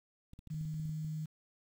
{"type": "clicks", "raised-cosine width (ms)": 5, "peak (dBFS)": -38, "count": 11, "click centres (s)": [0.334, 0.391, 0.473, 0.544, 0.611, 0.653, 0.742, 0.798, 0.855, 0.894, 1.047]}
{"type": "tone", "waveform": "sine", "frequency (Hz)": 155.56, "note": "D#3", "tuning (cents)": 0, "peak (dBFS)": -36, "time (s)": [0.5, 1.26], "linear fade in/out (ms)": 10}
{"effects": ["10-bit"]}